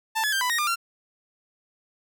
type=tone with pitch steps; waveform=sawtooth; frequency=887 / 1706 / 1574 / 995 / 1868 / 1202 / 1371 Hz; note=A5 / G#6 / G6 / B5 / A#6 / D6 / F6; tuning=+14 / +46 / +7 / +13 / +3 / +40 / -32 cents; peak=-19 dBFS; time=0.15-0.759 s; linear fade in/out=20 ms; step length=87 ms; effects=none